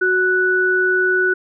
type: tone pair together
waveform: sine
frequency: 370 / 1480 Hz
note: F#4 / F#6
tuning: 0 / 0 cents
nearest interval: 2 octaves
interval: 2400 cents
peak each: -18 / -15 dBFS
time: 0.01-1.34 s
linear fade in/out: 10 ms
effects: none